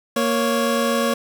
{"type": "tone pair together", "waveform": "25% pulse", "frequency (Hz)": [233.1, 554.4], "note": ["A#3", "C#5"], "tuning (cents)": [0, 0], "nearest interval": "octave + minor third", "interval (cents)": 1500, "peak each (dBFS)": -17, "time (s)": [0.16, 1.14], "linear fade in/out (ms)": 5, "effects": []}